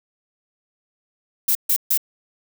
violet noise bursts, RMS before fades -18 dBFS, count 3, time 1.48-1.976 s, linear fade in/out 5 ms, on 72 ms, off 140 ms, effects none

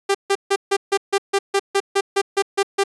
sawtooth tone bursts, 395.7 Hz, G4, 16 cents sharp, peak -11 dBFS, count 14, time 0.09-2.838 s, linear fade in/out 10 ms, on 57 ms, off 150 ms, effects resampled to 24000 Hz

